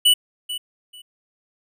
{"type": "tone with echo", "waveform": "square", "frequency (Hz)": 2960, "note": "F#7", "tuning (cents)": 0, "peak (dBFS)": -12, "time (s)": [0.05, 0.14], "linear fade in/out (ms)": 10, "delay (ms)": 440, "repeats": 2, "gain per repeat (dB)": -14, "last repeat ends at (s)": 1.02, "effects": []}